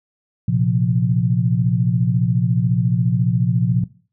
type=chord; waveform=sine; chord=Bb suspended second; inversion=none; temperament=equal; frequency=116.54 / 130.81 / 174.61 Hz; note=Bb2 / C3 / F3; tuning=0 / 0 / 0 cents; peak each=-19 dBFS; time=0.48-3.84 s; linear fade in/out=5 ms; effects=noise-tail reverb RT60 0.4 s tail -19 dB re dry